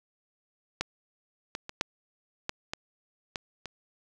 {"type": "clicks", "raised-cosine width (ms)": 0.2, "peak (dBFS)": [-11, -16, -21, -9, -13, -15, -15, -21], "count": 8, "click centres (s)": [0.81, 1.551, 1.694, 1.811, 2.494, 2.735, 3.358, 3.657], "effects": []}